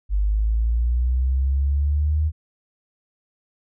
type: linear sweep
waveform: sine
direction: up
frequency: 49 to 78.3 Hz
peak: -17 dBFS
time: 0.09-2.32 s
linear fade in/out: 50 ms
effects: none